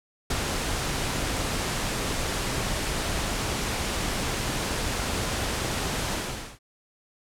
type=noise with ADSR envelope; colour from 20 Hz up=pink; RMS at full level=-26 dBFS; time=0.3-6.59 s; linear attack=5 ms; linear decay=49 ms; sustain=-2 dB; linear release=470 ms; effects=low-pass 10000 Hz 12 dB/octave